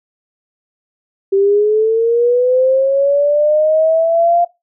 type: linear sweep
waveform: sine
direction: up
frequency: 387.6 to 698 Hz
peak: -9 dBFS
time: 1.32-4.45 s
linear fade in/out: 10 ms
effects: noise-tail reverb RT60 0.2 s tail -19 dB re dry